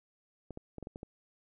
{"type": "clicks", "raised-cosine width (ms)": 2, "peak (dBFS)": -29, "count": 7, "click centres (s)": [0.507, 0.574, 0.783, 0.827, 0.871, 0.959, 1.031], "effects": []}